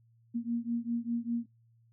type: beating tone pair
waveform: sine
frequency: 232.8 / 237.8 Hz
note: A#3 / A#3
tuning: -2 / +35 cents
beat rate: 5 Hz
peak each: -33 / -34 dBFS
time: 0.34-1.46 s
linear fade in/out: 20 ms
effects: noise-tail reverb RT60 0.2 s tail -26 dB re dry + added 115 Hz sine -62 dBFS peak until 1.92 s